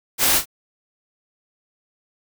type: noise with echo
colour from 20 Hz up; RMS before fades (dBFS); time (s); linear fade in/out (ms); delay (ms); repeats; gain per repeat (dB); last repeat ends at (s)
white; -17; 0.18-0.42; 50; 37; 1; -12; 0.457
effects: none